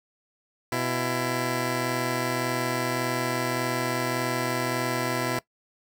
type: tone pair together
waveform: 10% pulse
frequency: 125.25 / 334 Hz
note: B2 / E4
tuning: +25 / +23 cents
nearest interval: octave + perfect fourth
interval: 1698 cents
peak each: -20 dBFS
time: 0.72-5.39 s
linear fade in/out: 2 ms
effects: noise-tail reverb RT60 0.1 s tail -19 dB re dry